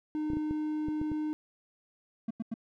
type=tone; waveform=triangle; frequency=305.8 Hz; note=D#4; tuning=30 cents flat; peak=-28 dBFS; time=0.15-1.33 s; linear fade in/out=0 ms
type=clicks; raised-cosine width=3 ms; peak=-24 dBFS; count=7; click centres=0.302 / 0.334 / 0.37 / 0.51 / 0.885 / 1.015 / 1.117 s
type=tone bursts; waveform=triangle; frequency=225.3 Hz; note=A3; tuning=41 cents sharp; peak=-29 dBFS; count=3; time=2.28-2.541 s; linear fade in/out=5 ms; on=27 ms; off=90 ms
effects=none